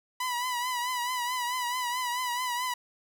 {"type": "tone with vibrato", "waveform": "sawtooth", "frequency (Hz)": 987.8, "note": "B5", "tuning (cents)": 0, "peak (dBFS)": -25, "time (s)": [0.2, 2.74], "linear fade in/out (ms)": 5, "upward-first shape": "triangle", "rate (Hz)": 4.6, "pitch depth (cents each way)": 67, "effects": []}